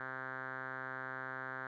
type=tone with low-pass filter; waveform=5% pulse; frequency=130.81 Hz; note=C3; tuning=in tune; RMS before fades=-43 dBFS; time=0-1.67 s; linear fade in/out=2 ms; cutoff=1600 Hz; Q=5.5; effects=none